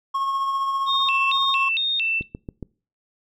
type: tone with tremolo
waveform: triangle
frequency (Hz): 1089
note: C#6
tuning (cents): -31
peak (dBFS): -18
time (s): 0.14-1.69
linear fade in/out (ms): 10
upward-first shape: triangle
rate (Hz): 15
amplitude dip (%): 40
type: tone with vibrato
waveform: sine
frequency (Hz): 3136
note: G7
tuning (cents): 0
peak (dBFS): -20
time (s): 0.86-2.23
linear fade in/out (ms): 50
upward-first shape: square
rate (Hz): 2.2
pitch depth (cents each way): 280
type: click train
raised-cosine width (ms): 3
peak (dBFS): -19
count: 4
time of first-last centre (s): 2.21-2.627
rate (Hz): 7.19
effects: noise-tail reverb RT60 0.4 s tail -24 dB re dry